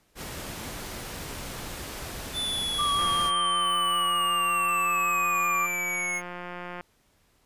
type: noise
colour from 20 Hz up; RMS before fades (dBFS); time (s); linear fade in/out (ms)
pink; -37; 0.15-3.32; 50
type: linear sweep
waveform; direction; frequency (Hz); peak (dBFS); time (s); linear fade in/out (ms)
square; down; 3520 to 2157; -28; 2.33-6.22; 50
type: tone with vibrato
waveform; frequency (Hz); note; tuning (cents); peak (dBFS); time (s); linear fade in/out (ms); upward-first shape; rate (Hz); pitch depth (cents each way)
sine; 1163; D6; -17; -24; 2.78-5.67; 20; sine; 5.3; 32
type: click train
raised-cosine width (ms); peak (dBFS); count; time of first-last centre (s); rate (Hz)
0.5; -23; 677; 2.99-6.809; 177
effects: pink hiss -66 dBFS RMS until 7.45 s + resampled to 32000 Hz